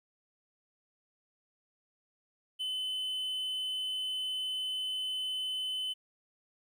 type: tone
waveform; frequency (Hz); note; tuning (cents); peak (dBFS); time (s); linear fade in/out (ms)
triangle; 3033; F#7; +42; -31; 2.59-5.94; 20
effects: 12-bit